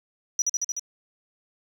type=tone with echo; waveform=sine; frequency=5860 Hz; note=F#8; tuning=18 cents flat; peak=-17 dBFS; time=0.39-0.42 s; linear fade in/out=2 ms; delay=75 ms; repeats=5; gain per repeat=-2 dB; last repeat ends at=0.795 s; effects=tanh soft clip ceiling -18 dBFS + 8-bit